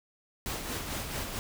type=noise with tremolo; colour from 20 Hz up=pink; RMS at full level=-34 dBFS; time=0.46-1.39 s; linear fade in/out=0 ms; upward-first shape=sine; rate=4.5 Hz; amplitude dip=45%; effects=none